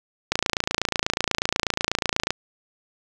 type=click train; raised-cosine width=0.2 ms; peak=-3 dBFS; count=57; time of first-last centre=0.32-2.306 s; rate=28.2 Hz; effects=none